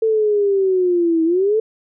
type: linear two-way sweep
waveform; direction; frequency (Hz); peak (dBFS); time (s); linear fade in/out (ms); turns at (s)
sine; down then up; 448.6 to 320.4 to 448.6; -13; 0.02-1.6; 5; 1.24
effects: none